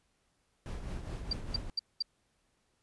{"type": "noise with tremolo", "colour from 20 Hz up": "brown", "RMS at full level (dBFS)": -37, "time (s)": [0.66, 1.7], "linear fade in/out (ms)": 0, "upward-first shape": "triangle", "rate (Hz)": 4.8, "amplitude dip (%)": 55}
{"type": "tone bursts", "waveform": "sine", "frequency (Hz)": 4699, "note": "D8", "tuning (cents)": 0, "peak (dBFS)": -28, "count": 4, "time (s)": [1.31, 2.024], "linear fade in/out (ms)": 5, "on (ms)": 21, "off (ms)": 210}
{"effects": ["pink hiss -75 dBFS RMS until 2.82 s", "resampled to 24000 Hz"]}